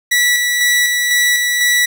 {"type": "tone with tremolo", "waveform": "sawtooth", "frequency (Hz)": 1951, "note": "B6", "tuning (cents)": -22, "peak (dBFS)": -7, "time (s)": [0.11, 1.86], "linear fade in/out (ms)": 10, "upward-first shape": "square", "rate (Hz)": 2, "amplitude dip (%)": 30, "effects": []}